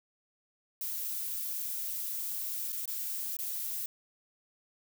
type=noise with dropouts; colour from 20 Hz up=violet; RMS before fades=-36 dBFS; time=0.81-3.86 s; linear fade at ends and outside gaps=2 ms; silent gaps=2.723-2.727 / 2.856-2.877 / 3.368-3.388 s; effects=none